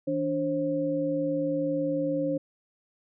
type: tone cluster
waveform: sine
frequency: 161.7 / 292.1 / 534 Hz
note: E3 / D4 / C5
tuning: -33 / -9 / +35 cents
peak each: -36 / -28 / -28 dBFS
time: 0.07-2.38 s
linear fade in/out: 10 ms
effects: none